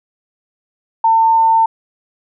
sine tone, 901 Hz, A5, 41 cents sharp, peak -8 dBFS, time 1.04-1.66 s, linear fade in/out 5 ms, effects none

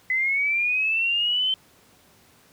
sine linear sweep, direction up, 2020 to 3096 Hz, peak -20 dBFS, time 0.1-1.54 s, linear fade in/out 2 ms, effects pink hiss -56 dBFS RMS until 2.52 s + high-pass 80 Hz 12 dB/octave

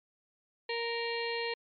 harmonic tone, 466.2 Hz, A#4, in tune, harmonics 1 / 2 / 4 / 5 / 6 / 7 / 8 / 9, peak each -35 / -40 / -40 / -41 / -42 / -48 / -51 / -41 dBFS, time 0.69-1.54 s, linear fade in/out 5 ms, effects MP3 64 kbps

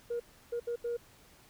sine tone bursts at uneven times, 474.4 Hz, A#4, 30 cents sharp, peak -30 dBFS, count 4, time 0.1-0.2 / 0.52-0.6 / 0.67-0.76 / 0.84-0.97 s, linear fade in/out 10 ms, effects tanh soft clip ceiling -29 dBFS + pink hiss -60 dBFS RMS until 1.49 s

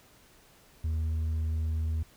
triangle tone with hard clipping, 79.3 Hz, D#2, 33 cents sharp, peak -26 dBFS, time 0.84-2.03 s, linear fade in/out 5 ms, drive 1 dB, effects pink hiss -59 dBFS RMS until 2.16 s

